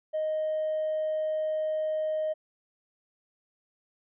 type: tone with hard clipping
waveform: sine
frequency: 622.3 Hz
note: D#5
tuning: in tune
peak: -27 dBFS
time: 0.13-2.34 s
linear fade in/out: 20 ms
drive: 1 dB
effects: resampled to 8000 Hz